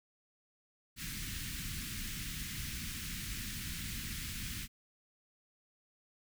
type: band-stop noise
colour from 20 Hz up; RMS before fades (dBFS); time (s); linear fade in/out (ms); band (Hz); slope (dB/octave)
pink; -41; 0.96-4.68; 50; 240 to 1700; 24
effects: none